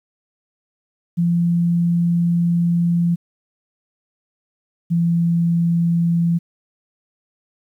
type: tone pair in turn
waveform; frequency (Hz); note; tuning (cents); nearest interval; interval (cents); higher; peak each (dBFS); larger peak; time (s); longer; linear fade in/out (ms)
sine; 171.4 / 169.33; F3 / E3; -32 / +47; unison; 21; first; -14; neither; 1.17-3.16 / 4.9-6.39; first; 20
effects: 9-bit